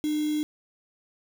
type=tone with quantisation; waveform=sine; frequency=302.4 Hz; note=D#4; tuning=49 cents flat; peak=-24 dBFS; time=0.04-0.43 s; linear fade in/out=0 ms; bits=6; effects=none